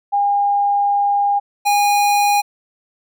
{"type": "tone pair in turn", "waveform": ["sine", "square"], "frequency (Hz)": [810, 818.9], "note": ["G#5", "G#5"], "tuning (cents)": [-43, -25], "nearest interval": "unison", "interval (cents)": 18, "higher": "second", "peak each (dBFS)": [-13, -13], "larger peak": "neither", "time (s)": [[0.12, 1.4], [1.65, 2.42]], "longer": "first", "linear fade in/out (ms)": 20, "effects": []}